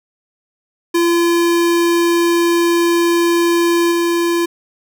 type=tone with level steps; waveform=square; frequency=341.5 Hz; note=F4; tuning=39 cents flat; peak=-12 / -14 dBFS; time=0.94-4.46 s; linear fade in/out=10 ms; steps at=3.91 s; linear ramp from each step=10 ms; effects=none